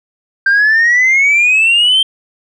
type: exponential sweep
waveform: sine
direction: up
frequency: 1568 to 3168 Hz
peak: -5 dBFS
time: 0.46-2.03 s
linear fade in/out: 5 ms
effects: tanh soft clip ceiling -5 dBFS